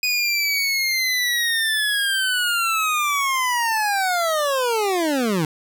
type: linear sweep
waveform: 25% pulse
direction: down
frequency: 2489 to 148.1 Hz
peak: -15 dBFS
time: 0.03-5.45 s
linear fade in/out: 2 ms
effects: none